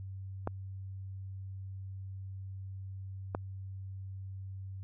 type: clicks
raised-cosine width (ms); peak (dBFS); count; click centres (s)
1; -19; 2; 0.474 / 3.349
effects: added 96 Hz sine -40 dBFS peak until 4.83 s